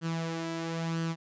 sawtooth tone with flanger, 164.81 Hz, E3, in tune, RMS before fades -33 dBFS, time 0.01-1.16 s, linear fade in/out 50 ms, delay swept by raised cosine 0.65 to 3.05 ms, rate 1 Hz, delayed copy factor +0.5, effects resampled to 16000 Hz

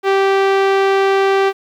sawtooth tone, 390 Hz, G4, 9 cents flat, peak -7 dBFS, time 0.03-1.53 s, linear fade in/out 50 ms, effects low-pass 3000 Hz 12 dB/octave + 8-bit

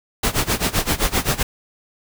pink noise with tremolo, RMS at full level -17 dBFS, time 0.23-1.43 s, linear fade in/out 5 ms, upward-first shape sine, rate 7.7 Hz, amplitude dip 90%, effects none

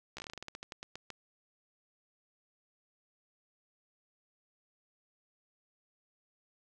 slowing click train, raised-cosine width 0.2 ms, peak -25 dBFS, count 17, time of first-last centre 0.17-1.103 s, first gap 14 ms, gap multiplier 1.17, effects none

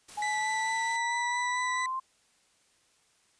white noise, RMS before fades -47 dBFS, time 0.08-0.97 s, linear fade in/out 10 ms
sine exponential sweep, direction up, 835 to 1053 Hz, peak -30 dBFS, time 0.17-2 s, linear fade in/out 10 ms
40% pulse tone with vibrato, 1975.5 Hz, B6, in tune, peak -30 dBFS, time 0.22-1.86 s, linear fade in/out 2 ms, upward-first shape sine, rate 4.5 Hz, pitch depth 9 cents each way
effects white hiss -67 dBFS RMS until 3.39 s + resampled to 22050 Hz

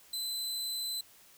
sawtooth tone, 4034 Hz, B7, 36 cents sharp, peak -31 dBFS, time 0.13-1.01 s, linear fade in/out 5 ms, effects white hiss -59 dBFS RMS until 1.37 s

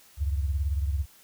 sine beating tone pair, 69.8 / 87.8 Hz, C#2 / F2, +13 / +10 cents, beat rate 18 Hz, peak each -25 / -32 dBFS, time 0.17-1.06 s, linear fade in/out 50 ms, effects white hiss -56 dBFS RMS until 1.23 s

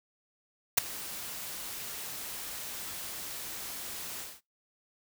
white noise with ADSR envelope, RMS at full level -19 dBFS, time 0.77-4.41 s, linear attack 12 ms, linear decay 7 ms, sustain -21 dB, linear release 210 ms, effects noise-tail reverb RT60 0.2 s tail -23 dB re dry

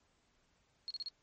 sine tone bursts, 4300 Hz, C8, 47 cents sharp, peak -38 dBFS, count 4, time 0.88-1.085 s, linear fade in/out 0 ms, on 25 ms, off 35 ms, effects pink hiss -74 dBFS RMS until 1.22 s + MP3 32 kbps

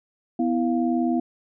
sine tone cluster, 248.8 / 328.5 / 699 Hz, B3 / E4 / F5, +13 / -6 / +1 cents, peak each -22 / -24 / -29 dBFS, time 0.39-1.2 s, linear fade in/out 5 ms, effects none

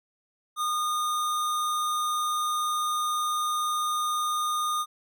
square tone, 1223 Hz, D#6, 30 cents flat, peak -26 dBFS, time 0.56-4.86 s, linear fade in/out 50 ms, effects none

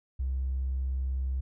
triangle tone with tanh clipping, 65.41 Hz, C2, in tune, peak -27 dBFS, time 0.19-1.41 s, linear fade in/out 10 ms, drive 2 dB, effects none

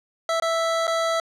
25% pulse tone with dropouts, 659.3 Hz, E5, in tune, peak -17 dBFS, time 0.29-1.2 s, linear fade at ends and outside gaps 2 ms, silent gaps 0.4-0.422 / 0.87-0.877 s, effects low-pass 7000 Hz 12 dB/octave

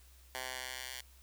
10% pulse tone with high-pass filter sweep, 128.5 Hz, C3, 31 cents flat, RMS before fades -43 dBFS, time 0.35-1.01 s, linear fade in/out 0 ms, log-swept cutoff 1000 to 2500 Hz, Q 0.75, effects added 64 Hz sine -58 dBFS peak until 1.22 s + white hiss -64 dBFS RMS until 1.22 s

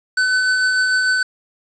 square tone with tremolo, 1511 Hz, F#6, 36 cents sharp, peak -14 dBFS, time 0.17-1.23 s, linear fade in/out 5 ms, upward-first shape sine, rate 6.7 Hz, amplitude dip 25%, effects resampled to 16000 Hz + 7-bit

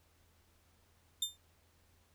sawtooth tone with exponential decay, 3600 Hz, A7, 39 cents sharp, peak -26 dBFS, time 1.22-1.37 s, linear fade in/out 5 ms, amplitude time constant 31 ms, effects added 83 Hz sine -70 dBFS peak until 2.14 s + pink hiss -71 dBFS RMS until 2.14 s

